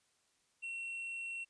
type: tone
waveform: triangle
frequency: 2721 Hz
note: F7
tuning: 46 cents flat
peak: -38 dBFS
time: 0.62-1.45 s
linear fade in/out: 20 ms
effects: white hiss -75 dBFS RMS until 1.49 s + resampled to 22050 Hz